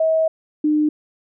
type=tone pair in turn; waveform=sine; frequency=641 / 302.5 Hz; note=E5 / D#4; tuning=-49 / -49 cents; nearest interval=octave + minor second; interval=1300 cents; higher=first; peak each=-14 dBFS; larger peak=neither; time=0-0.28 / 0.64-0.89 s; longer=first; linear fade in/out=5 ms; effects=none